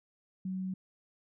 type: tone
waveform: sine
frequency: 187.4 Hz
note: F#3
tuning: 22 cents sharp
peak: -33 dBFS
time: 0.45-0.74 s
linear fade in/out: 5 ms
effects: none